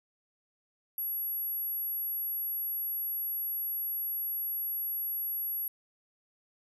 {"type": "tone", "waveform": "sine", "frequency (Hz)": 11460, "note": "F9", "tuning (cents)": 44, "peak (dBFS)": -31, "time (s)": [0.98, 5.68], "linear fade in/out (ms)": 2, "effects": []}